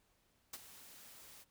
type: noise with ADSR envelope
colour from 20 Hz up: white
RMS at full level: -44 dBFS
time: 0.53-1.45 s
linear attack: 6 ms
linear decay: 37 ms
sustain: -13 dB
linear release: 37 ms
effects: pink hiss -75 dBFS RMS until 1.5 s